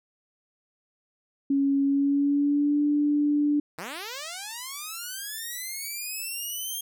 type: tone with pitch glide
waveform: sine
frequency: 277.2 to 293.2 Hz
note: C#4 to D4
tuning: 0 to -3 cents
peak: -20 dBFS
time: 1.5-3.6 s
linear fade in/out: 5 ms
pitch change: +97 cents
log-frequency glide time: 1.84-2.82 s
type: linear sweep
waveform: 5% pulse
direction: up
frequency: 146.83 to 3227 Hz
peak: -23 dBFS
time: 3.78-6.81 s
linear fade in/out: 5 ms
effects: none